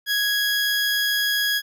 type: tone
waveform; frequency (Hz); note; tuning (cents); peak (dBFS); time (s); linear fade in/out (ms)
20% pulse; 1661.2; G#6; 0; -15; 0.06-1.62; 50
effects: none